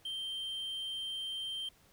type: tone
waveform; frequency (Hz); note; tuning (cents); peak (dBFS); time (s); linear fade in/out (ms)
triangle; 3141; G7; +3; -35; 0.05-1.69; 5
effects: pink hiss -65 dBFS RMS until 1.92 s